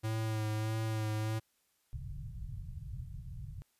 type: tone with vibrato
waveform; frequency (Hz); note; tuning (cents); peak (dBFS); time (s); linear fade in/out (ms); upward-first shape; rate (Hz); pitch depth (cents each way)
square; 109.4; A2; -9; -33; 0.03-1.4; 20; sine; 1.6; 26
type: low-pass noise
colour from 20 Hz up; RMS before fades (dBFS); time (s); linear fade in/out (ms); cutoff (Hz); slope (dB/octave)
white; -43; 1.93-3.62; 0; 140; 48
effects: white hiss -75 dBFS RMS until 3.79 s + resampled to 32000 Hz